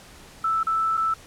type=tone with dropouts; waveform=sine; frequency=1318.5 Hz; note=E6; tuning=in tune; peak=-20 dBFS; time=0.44-1.14 s; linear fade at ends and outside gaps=5 ms; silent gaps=0.632-0.668 / 0.971-0.975 s; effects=pink hiss -47 dBFS RMS until 1.26 s + low-pass 11000 Hz 12 dB/octave